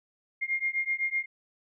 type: beating tone pair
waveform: sine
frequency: 2120 / 2127.9 Hz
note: C7 / C7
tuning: +22 / +29 cents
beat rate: 7.9 Hz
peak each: -30 dBFS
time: 0.41-1.26 s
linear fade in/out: 20 ms
effects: none